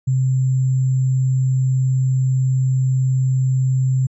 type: tone with sample-and-hold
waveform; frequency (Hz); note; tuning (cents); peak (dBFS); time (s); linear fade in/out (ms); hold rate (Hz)
sine; 130.81; C3; 0; -14; 0.07-4.07; 10; 7350
effects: resampled to 22050 Hz